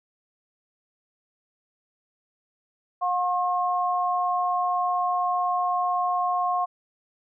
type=tone pair together; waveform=sine; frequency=718.8 / 1077 Hz; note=F5 / C6; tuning=+50 / +50 cents; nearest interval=perfect fifth; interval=700 cents; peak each=-24 / -25 dBFS; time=3.01-6.66 s; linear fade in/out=20 ms; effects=none